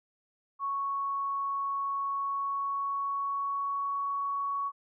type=tone with pitch glide; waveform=sine; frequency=1108.7 to 1118.3 Hz; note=C#6 to C#6; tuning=0 to +15 cents; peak=-29 dBFS; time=0.59-4.72 s; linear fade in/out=50 ms; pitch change=+15 cents; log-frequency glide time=2.07-4.04 s; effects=none